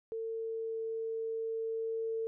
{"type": "tone with level ramp", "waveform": "sine", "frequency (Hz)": 449.8, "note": "A4", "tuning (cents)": 38, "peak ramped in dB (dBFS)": [-35, -32], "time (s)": [0.12, 2.27], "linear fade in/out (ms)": 0, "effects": []}